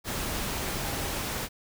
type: tone in noise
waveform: sine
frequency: 807 Hz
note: G#5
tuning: 50 cents flat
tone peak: -43 dBFS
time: 0.79-1.17 s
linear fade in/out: 50 ms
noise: pink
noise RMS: -32 dBFS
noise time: 0.04-1.49 s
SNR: -14 dB
effects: none